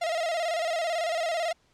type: tone with vibrato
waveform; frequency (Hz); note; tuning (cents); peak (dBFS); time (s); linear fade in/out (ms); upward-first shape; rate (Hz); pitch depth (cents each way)
45% pulse; 665; E5; +15; -26; 0.01-1.53; 10; square; 18; 70
effects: pink hiss -66 dBFS RMS until 1.73 s + low-pass 7000 Hz 12 dB/octave